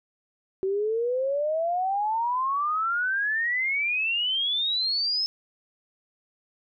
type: exponential sweep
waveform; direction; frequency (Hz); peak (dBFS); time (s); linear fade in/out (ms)
sine; up; 376.3 to 5250; -23; 0.63-5.26; 0
effects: none